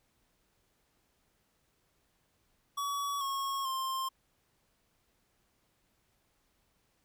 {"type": "tone with pitch steps", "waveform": "square", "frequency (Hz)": [1133, 1093.8, 1055.9], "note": ["C#6", "C#6", "C6"], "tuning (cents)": [37, -23, 15], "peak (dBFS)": -33, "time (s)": [2.77, 4.09], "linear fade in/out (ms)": 10, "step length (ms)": 440, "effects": ["pink hiss -74 dBFS RMS until 7.04 s"]}